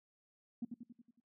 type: tone with echo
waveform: sine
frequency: 236.1 Hz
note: A#3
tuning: 22 cents sharp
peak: -35 dBFS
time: 0.62-0.65 s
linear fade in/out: 5 ms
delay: 92 ms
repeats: 6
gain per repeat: -5 dB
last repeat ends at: 1.202 s
effects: noise-tail reverb RT60 0.2 s tail -22 dB re dry + tanh soft clip ceiling -32 dBFS